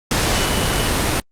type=tone in noise; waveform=sine; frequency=2960 Hz; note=F#7; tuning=in tune; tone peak=-28 dBFS; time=0.35-0.88 s; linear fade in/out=2 ms; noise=pink; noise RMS=-18 dBFS; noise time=0.11-1.2 s; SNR=-13 dB; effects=low-pass 11000 Hz 12 dB/octave + Opus 48 kbps